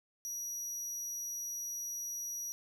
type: tone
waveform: 40% pulse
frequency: 5800 Hz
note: F#8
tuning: 35 cents flat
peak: -37 dBFS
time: 0.25-2.52 s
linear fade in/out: 0 ms
effects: none